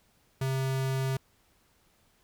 square tone, 133 Hz, C3, 29 cents sharp, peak -28 dBFS, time 0.41-1.17 s, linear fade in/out 5 ms, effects pink hiss -67 dBFS RMS until 2.23 s

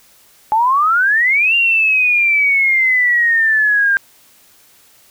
sine exponential two-way sweep, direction up then down, 846 to 2794 to 1588 Hz, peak -10 dBFS, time 0.52-3.97 s, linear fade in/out 0 ms, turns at 1.55 s, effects white hiss -49 dBFS RMS until 5.1 s

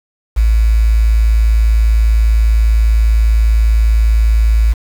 sine tone with quantisation, 55 Hz, A1, in tune, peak -7 dBFS, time 0.36-4.74 s, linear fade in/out 20 ms, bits 5, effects none

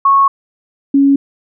sine tone pair in turn, 1101 / 277.6 Hz, C#6 / C#4, -12 / +3 cents, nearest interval 2 octaves, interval 2385 cents, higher first, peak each -6 dBFS, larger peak neither, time 0.05-0.28 / 0.94-1.16 s, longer first, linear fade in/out 5 ms, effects none

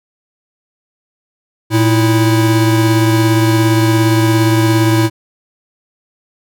square tone pair together, 114.1 / 325 Hz, A#2 / E4, -37 / -24 cents, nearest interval octave + tritone, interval 1813 cents, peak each -12 / -13 dBFS, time 1.7-5.1 s, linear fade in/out 50 ms, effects none

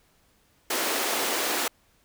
pink high-pass noise, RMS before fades -27 dBFS, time 0.7-1.68 s, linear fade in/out 5 ms, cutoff 310 Hz, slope 24 dB/octave, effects pink hiss -64 dBFS RMS until 2.04 s

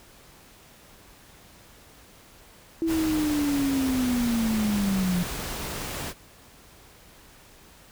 sine linear sweep, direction down, 330.4 to 174.61 Hz, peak -22 dBFS, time 2.82-5.23 s, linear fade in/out 0 ms
pink noise, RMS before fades -33 dBFS, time 2.86-6.14 s, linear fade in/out 50 ms
effects pink hiss -52 dBFS RMS until 7.91 s

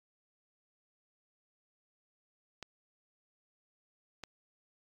clicks, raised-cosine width 0.2 ms, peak -25 dBFS, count 2, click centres 2.627 / 4.237 s, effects AAC 64 kbps

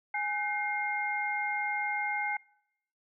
sine tone cluster, 829 / 1521 / 2124 Hz, G#5 / F#6 / C7, -3 / +47 / +25 cents, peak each -33 / -38 / -32 dBFS, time 0.14-2.37 s, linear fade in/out 5 ms, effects noise-tail reverb RT60 0.8 s tail -25 dB re dry

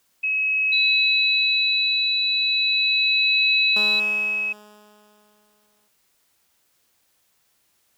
sine tone with tremolo, 2563 Hz, E7, 49 cents flat, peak -17 dBFS, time 0.23-4.53 s, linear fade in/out 10 ms, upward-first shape triangle, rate 0.38 Hz, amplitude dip 60%
sine tone, 3951 Hz, B7, in tune, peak -20 dBFS, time 0.72-4 s, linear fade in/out 10 ms
10% pulse tone with exponential decay, 209.8 Hz, G#3, 18 cents sharp, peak -21 dBFS, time 3.76-5.88 s, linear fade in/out 5 ms, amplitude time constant 460 ms
effects white hiss -66 dBFS RMS until 7.97 s

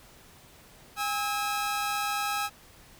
sawtooth tone pair together, 815.5 / 1291 Hz, G#5 / E6, -32 / -37 cents, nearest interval minor sixth, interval 795 cents, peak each -27 dBFS, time 0.96-2.5 s, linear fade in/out 50 ms, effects pink hiss -54 dBFS RMS until 2.99 s

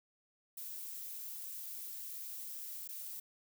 violet noise with dropouts, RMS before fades -45 dBFS, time 0.57-3.2 s, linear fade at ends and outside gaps 5 ms, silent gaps 2.877-2.888 s, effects none

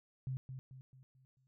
sine tone with echo, 130.81 Hz, C3, in tune, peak -36 dBFS, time 0.27-0.37 s, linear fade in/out 0 ms, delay 220 ms, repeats 5, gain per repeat -7 dB, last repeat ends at 1.47 s, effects none

